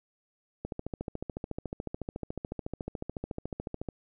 click train, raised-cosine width 2 ms, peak -21 dBFS, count 46, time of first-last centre 0.65-3.887 s, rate 13.9 Hz, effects none

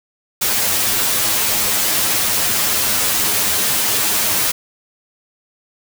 white noise with comb filter, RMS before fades -17 dBFS, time 0.41-4.52 s, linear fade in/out 10 ms, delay 9.6 ms, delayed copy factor +0.9, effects none

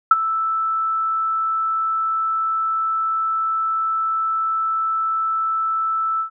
sine tone with ADSR envelope, 1318.5 Hz, E6, in tune, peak -4 dBFS, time 0.11-6.3 s, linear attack 4 ms, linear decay 28 ms, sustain -14 dB, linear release 99 ms, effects none

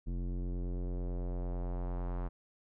square tone with low-pass filter sweep, 44.47 Hz, F1, 32 cents sharp, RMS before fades -36 dBFS, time 0.06-2.29 s, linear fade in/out 20 ms, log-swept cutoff 260 to 1100 Hz, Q 1.4, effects none

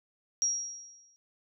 sine tone with exponential decay, 5660 Hz, F8, 22 cents sharp, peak -23 dBFS, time 0.42-1.16 s, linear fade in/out 0 ms, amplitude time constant 160 ms, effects none

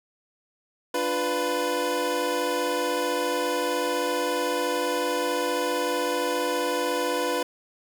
25% pulse chord, B diminished, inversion first, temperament equal with one note detuned, 293.7 / 349.2 / 496.7 Hz, D4 / F4 / B4, 0 / 0 / +10 cents, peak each -28 / -27 / -22 dBFS, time 0.94-7.43 s, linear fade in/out 5 ms, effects none

